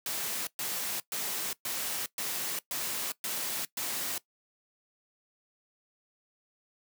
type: noise bursts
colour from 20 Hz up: white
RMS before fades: -34 dBFS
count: 8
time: 0.06-4.18 s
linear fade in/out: 2 ms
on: 410 ms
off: 120 ms
effects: noise-tail reverb RT60 0.1 s tail -19 dB re dry + high-pass 150 Hz 12 dB/octave